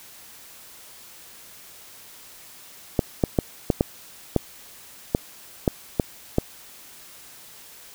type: clicks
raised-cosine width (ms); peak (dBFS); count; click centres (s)
2; -4; 10; 2.992 / 3.238 / 3.388 / 3.702 / 3.809 / 4.363 / 5.149 / 5.678 / 5.998 / 6.384
effects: white hiss -46 dBFS RMS until 7.94 s